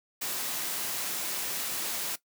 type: noise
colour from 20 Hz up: white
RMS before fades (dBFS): -33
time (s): 0.21-2.16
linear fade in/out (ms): 10
effects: noise-tail reverb RT60 0.1 s tail -17 dB re dry + high-pass 150 Hz 12 dB/octave